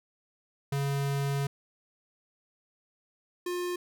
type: tone pair in turn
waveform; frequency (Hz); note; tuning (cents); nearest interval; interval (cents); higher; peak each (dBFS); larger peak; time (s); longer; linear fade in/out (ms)
square; 139.8 / 355.5; C#3 / F4; +15 / +31; octave + major third; 1616; second; -28 / -31; first; 0.72-1.47 / 3.46-3.76; first; 5
effects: none